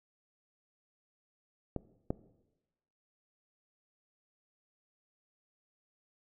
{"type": "clicks", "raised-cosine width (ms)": 2, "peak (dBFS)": [-21, -18], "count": 2, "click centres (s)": [1.763, 2.105], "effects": ["noise-tail reverb RT60 1.0 s tail -18 dB re dry"]}